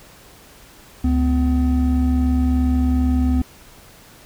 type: tone pair together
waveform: triangle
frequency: 71.08 / 253 Hz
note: C#2 / B3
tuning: +44 / +42 cents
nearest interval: octave + minor seventh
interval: 2198 cents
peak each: -15 / -16 dBFS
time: 1.04-3.42 s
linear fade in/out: 5 ms
effects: pink hiss -46 dBFS RMS until 4.25 s